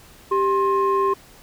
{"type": "tone pair together", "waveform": "sine", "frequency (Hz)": [392.2, 1061], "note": ["G4", "C6"], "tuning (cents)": [1, 24], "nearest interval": "octave + perfect fourth", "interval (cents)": 1723, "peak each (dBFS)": -18, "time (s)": [0.31, 1.14], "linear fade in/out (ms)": 10, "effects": ["tanh soft clip ceiling -12 dBFS", "pink hiss -48 dBFS RMS until 1.42 s"]}